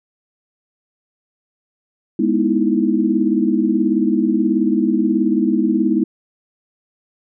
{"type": "chord", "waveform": "sine", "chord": "E major seventh", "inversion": "first", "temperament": "equal with one note detuned", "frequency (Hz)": [207.7, 244.7, 311.1, 329.6], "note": ["G#3", "B3", "D#4", "E4"], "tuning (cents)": [0, -16, 0, 0], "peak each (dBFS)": -19, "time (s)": [2.19, 6.04], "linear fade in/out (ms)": 5, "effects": []}